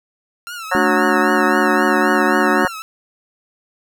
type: tone with vibrato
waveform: sawtooth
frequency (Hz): 1364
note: F6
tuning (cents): -41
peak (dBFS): -24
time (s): 0.47-2.82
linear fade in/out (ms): 0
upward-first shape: triangle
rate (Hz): 3.8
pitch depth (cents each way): 130
type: harmonic tone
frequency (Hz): 183.2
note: F#3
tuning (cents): -17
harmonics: 3 / 4 / 5 / 6 / 7 / 8 / 9 / 10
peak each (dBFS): -23 / -23 / -23 / -23 / -23 / -23 / -23 / -23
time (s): 0.71-2.68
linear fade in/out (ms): 10
type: chord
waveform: sine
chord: D major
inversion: second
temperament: equal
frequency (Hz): 220 / 293.7 / 370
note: A3 / D4 / F#4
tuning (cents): 0 / 0 / 0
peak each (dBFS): -21 / -20 / -20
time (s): 0.75-2.65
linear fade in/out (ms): 0
effects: none